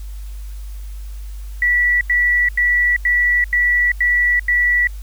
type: tone bursts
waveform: sine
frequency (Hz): 1952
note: B6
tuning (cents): -21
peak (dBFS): -12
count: 7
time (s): 1.62-4.872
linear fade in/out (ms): 2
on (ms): 390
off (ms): 87
effects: added 50 Hz sine -27 dBFS peak until 5.02 s + white hiss -48 dBFS RMS until 5.02 s